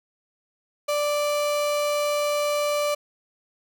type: tone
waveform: 35% pulse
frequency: 587.3 Hz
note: D5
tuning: in tune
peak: -20 dBFS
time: 0.88-2.95 s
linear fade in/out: 10 ms
effects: none